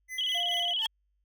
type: tone with tremolo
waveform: square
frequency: 2024 Hz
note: B6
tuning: 42 cents sharp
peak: -36 dBFS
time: 0.08-0.74 s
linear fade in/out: 50 ms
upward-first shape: sine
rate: 4.7 Hz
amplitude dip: 80%
type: tone with vibrato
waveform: sine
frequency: 3124 Hz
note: G7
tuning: 7 cents flat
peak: -27 dBFS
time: 0.18-0.87 s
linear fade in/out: 5 ms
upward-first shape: square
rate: 18 Hz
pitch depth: 72 cents each way
type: tone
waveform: sine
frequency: 698.5 Hz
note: F5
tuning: in tune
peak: -35 dBFS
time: 0.34-0.74 s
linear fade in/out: 20 ms
type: tone with exponential growth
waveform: sawtooth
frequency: 888 Hz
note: A5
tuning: 16 cents sharp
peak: -26 dBFS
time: 0.75-0.86 s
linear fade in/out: 0 ms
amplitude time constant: 23 ms
effects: added 50 Hz sine -70 dBFS peak until 1.24 s